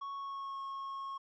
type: tone with pitch glide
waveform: triangle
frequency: 1108.7 to 1090.9 Hz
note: C#6 to C#6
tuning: 0 to -28 cents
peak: -37 dBFS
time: 0.01-1.18 s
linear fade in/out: 10 ms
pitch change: -28 cents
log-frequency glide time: 0.13-0.59 s
effects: resampled to 16000 Hz + 13-bit